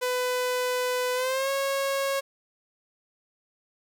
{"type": "tone with pitch glide", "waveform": "sawtooth", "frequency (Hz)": [500, 548.4], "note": ["B4", "C#5"], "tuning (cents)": [21, -19], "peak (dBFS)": -21, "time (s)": [0.01, 2.21], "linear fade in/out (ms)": 20, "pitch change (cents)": 160, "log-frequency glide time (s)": [1.14, 1.5], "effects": []}